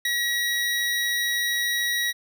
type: tone with ADSR envelope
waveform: 25% pulse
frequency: 1913 Hz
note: A#6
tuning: 44 cents sharp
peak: -17 dBFS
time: 0.05-2.13 s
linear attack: 4 ms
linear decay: 8 ms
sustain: -2 dB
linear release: 32 ms
effects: none